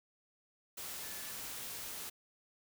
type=tone in noise; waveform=sine; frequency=1738 Hz; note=A6; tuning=22 cents flat; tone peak=-55 dBFS; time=1.03-1.32 s; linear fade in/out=10 ms; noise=white; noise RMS=-44 dBFS; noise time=0.77-2.1 s; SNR=-14 dB; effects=none